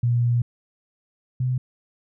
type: tone pair in turn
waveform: sine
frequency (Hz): 119.9 / 127.03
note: A#2 / B2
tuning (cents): +49 / +49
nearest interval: minor second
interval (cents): 100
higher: second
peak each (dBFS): -17 / -20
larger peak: first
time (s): 0.03-0.42 / 1.4-1.58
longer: first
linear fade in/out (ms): 5
effects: none